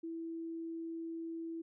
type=tone; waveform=sine; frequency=329.6 Hz; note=E4; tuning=in tune; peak=-39 dBFS; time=0.03-1.62 s; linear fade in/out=10 ms; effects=none